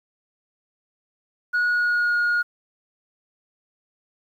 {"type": "tone with pitch glide", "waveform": "sine", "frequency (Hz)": [1455, 1435], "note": ["F#6", "F6"], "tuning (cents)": [-29, 47], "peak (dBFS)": -16, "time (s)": [1.53, 2.43], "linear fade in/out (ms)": 20, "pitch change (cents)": -24, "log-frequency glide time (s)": [1.67, 2.17], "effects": ["tanh soft clip ceiling -17 dBFS", "9-bit"]}